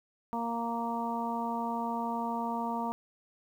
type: harmonic tone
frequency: 232.8 Hz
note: A#3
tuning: 2 cents flat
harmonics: 1 / 2 / 3 / 4 / 5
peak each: -35 / -42 / -38 / -34 / -42 dBFS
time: 0.33-2.92 s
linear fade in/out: 0 ms
effects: 10-bit